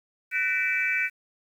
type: tone cluster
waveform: sine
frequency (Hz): 1502 / 1832 / 1977 / 2323 / 2593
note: F#6 / A#6 / B6 / D7 / E7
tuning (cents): +26 / -31 / +1 / -20 / -29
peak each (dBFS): -29 / -33 / -32 / -25 / -33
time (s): 0.31-1.1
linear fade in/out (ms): 50
effects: tanh soft clip ceiling -12 dBFS + 9-bit